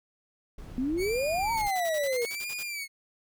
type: noise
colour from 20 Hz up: brown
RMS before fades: -42 dBFS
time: 0.58-1.68 s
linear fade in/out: 5 ms
type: exponential two-way sweep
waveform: sine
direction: up then down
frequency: 244.7 to 936 to 461.7 Hz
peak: -26 dBFS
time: 0.78-2.25 s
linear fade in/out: 0 ms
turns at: 1.52 s
type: tone with vibrato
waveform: sawtooth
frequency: 2176 Hz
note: C#7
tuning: 33 cents flat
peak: -30 dBFS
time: 0.97-2.88 s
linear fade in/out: 50 ms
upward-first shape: sine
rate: 0.79 Hz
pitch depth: 200 cents each way
type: noise bursts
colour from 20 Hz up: white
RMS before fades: -42 dBFS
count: 12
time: 1.57-2.631 s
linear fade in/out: 5 ms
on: 49 ms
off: 43 ms
effects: none

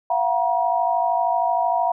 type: tone cluster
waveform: sine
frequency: 683 / 736 / 954 Hz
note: F5 / F#5 / A#5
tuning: -39 / -9 / +40 cents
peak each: -22 dBFS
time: 0.1-1.92 s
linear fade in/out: 5 ms
effects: none

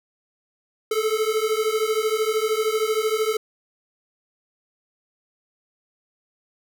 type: beating tone pair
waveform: square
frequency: 429.4 / 442.4 Hz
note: A4 / A4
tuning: -42 / +9 cents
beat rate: 13 Hz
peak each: -24 dBFS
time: 0.91-3.37 s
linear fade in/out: 5 ms
effects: none

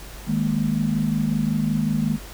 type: chord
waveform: sine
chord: D# suspended fourth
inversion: none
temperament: equal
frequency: 155.56 / 207.7 / 233.1 Hz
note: D#3 / G#3 / A#3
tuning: 0 / 0 / 0 cents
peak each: -24 / -23 / -24 dBFS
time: 0.26-2.19 s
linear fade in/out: 50 ms
effects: added 49 Hz sine -39 dBFS peak until 2.33 s + pink hiss -41 dBFS RMS until 2.33 s

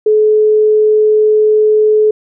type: tone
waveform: sine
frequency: 428.4 Hz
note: A4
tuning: 46 cents flat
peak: -6 dBFS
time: 0.06-2.11 s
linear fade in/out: 5 ms
effects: none

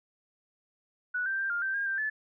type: tone with pitch steps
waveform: sine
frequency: 1475 / 1568 / 1579 / 1406 / 1560 / 1617 / 1574 / 1734 Hz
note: F#6 / G6 / G6 / F6 / G6 / G#6 / G6 / A6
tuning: -6 / 0 / +12 / +11 / -9 / -47 / +7 / -26 cents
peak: -28 dBFS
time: 1.14-2.1 s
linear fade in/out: 10 ms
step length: 120 ms
effects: none

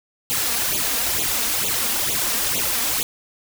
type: noise with flanger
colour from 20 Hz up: white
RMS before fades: -22 dBFS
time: 0.3-3.03 s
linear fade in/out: 0 ms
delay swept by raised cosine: 0.28 to 4.38 ms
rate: 2.2 Hz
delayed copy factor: +0.85
effects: none

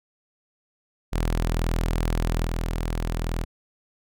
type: tone with level steps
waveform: sawtooth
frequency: 41.2 Hz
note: E1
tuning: in tune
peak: -18 / -21 dBFS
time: 1.12-3.45 s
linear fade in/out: 20 ms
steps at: 2.45 s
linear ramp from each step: 2 ms
effects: none

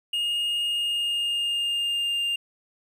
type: tone with pitch glide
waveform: triangle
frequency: 2848 to 2802 Hz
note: F7 to F7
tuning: +33 to +5 cents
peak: -22 dBFS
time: 0.13-2.36 s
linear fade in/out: 5 ms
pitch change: -28 cents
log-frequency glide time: 0.65-2.24 s
effects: 10-bit

